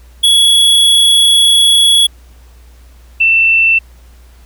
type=tone pair in turn; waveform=square / sine; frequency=3366 / 2677 Hz; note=G#7 / E7; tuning=+23 / +26 cents; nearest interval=major third; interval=397 cents; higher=first; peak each=-6 dBFS; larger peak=neither; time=0.23-2.07 / 3.2-3.79 s; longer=first; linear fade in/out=10 ms; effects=added 60 Hz sine -37 dBFS peak until 4.45 s + pink hiss -49 dBFS RMS until 4.45 s